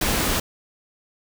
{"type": "noise", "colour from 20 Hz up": "pink", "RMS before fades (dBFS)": -22, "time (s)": [0.01, 0.4], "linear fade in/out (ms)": 5, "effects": []}